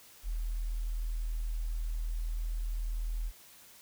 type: tone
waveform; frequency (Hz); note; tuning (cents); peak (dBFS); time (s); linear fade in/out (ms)
sine; 40.23; E1; -41; -31; 0.23-3.32; 50
effects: white hiss -56 dBFS RMS until 3.81 s